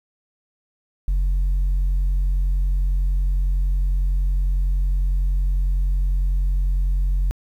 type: tone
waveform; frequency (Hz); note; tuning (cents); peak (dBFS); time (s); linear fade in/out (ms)
sine; 45.46; F#1; -30; -14; 1.08-7.31; 0
effects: tanh soft clip ceiling -16 dBFS + 9-bit